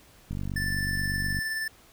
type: click train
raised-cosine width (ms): 5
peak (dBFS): -21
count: 53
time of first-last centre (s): 0.31-1.389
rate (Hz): 48.2
type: tone with tremolo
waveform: square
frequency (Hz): 1763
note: A6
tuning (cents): +3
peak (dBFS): -28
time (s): 0.56-1.68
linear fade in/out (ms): 5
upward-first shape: sine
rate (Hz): 19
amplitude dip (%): 30
effects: pink hiss -56 dBFS RMS until 1.92 s